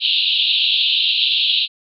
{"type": "band-pass noise", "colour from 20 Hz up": "white", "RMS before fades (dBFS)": -17, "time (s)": [0, 1.68], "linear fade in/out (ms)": 50, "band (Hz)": [2700, 4100], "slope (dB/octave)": 96, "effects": []}